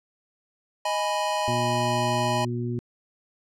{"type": "chord", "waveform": "square", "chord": "G# minor", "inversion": "second", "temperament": "equal", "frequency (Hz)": [622.3, 830.6, 987.8], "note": ["D#5", "G#5", "B5"], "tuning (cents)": [0, 0, 0], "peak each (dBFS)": -29, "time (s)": [0.85, 2.45], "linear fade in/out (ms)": 5}
{"type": "harmonic tone", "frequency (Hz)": 120.3, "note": "B2", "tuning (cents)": -45, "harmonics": [1, 2, 3], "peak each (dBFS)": [-28, -31, -33], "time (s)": [1.48, 2.79], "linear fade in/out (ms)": 0}
{"effects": ["low-pass 9000 Hz 12 dB/octave"]}